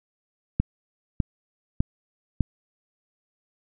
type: click train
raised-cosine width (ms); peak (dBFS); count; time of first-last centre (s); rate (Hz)
5; -8; 4; 0.6-2.407; 1.66
effects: none